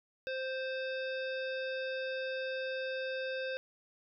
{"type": "harmonic tone", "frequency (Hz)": 523.3, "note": "C5", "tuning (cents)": 0, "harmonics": [1, 3, 5, 7, 9, 10], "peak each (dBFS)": [-36, -41, -45, -48, -54, -57], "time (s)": [0.27, 3.57], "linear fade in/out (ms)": 0, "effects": []}